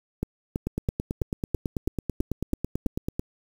two click trains, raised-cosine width 3 ms, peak -14 / -13 dBFS, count 24 / 9, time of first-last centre 0.67-3.195 / 0.23-2.862 s, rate 9.11 / 3.04 Hz, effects 7-bit

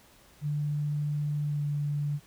sine tone with pitch glide, 147.6 to 145.9 Hz, D3 to D3, +9 to -11 cents, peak -27 dBFS, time 0.41-2.2 s, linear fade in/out 50 ms, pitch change -20 cents, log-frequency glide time 1.44-1.66 s, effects pink hiss -58 dBFS RMS until 2.26 s

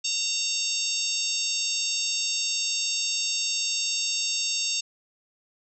harmonic tone with a mistuned harmonic, 919 Hz, A#5, 25 cents flat, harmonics 3 / 4 / 5 / 6 / 7 / 8, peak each -32 / -32 / -32 / -32 / -32 / -32 dBFS, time 0.04-4.81 s, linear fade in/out 10 ms, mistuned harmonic 8, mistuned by +65 cents, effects none

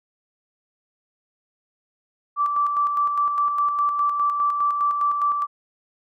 sine tone with tremolo, 1164 Hz, D6, 16 cents flat, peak -17 dBFS, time 2.36-5.47 s, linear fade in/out 50 ms, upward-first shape square, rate 4.9 Hz, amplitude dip 40%, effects none

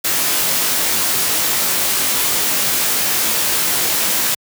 white noise with comb filter, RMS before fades -17 dBFS, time 0.04-4.35 s, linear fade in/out 10 ms, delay 20 ms, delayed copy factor -0.65, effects high-pass 100 Hz 12 dB/octave

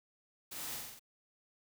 white noise with echo, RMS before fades -45 dBFS, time 0.51-0.77 s, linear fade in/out 10 ms, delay 45 ms, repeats 5, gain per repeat -2 dB, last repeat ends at 0.995 s, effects none

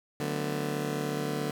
20% pulse chord, B minor seventh, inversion first, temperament just, 148.16 / 185.21 / 222.2 / 246.9 Hz, D3 / F#3 / A3 / B3, +16 / +2 / +17 / 0 cents, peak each -28 / -34 / -33 / -32 dBFS, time 0.2-1.51 s, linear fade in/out 2 ms, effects none

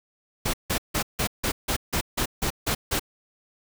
pink noise bursts, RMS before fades -25 dBFS, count 11, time 0.45-2.996 s, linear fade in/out 10 ms, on 86 ms, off 160 ms, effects none

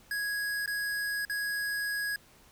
square tone with dropouts, 1661.2 Hz, G#6, in tune, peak -31 dBFS, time 0.11-2.16 s, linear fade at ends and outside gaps 2 ms, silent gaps 0.66-0.676 / 1.251-1.297 s, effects pink hiss -59 dBFS RMS until 2.51 s

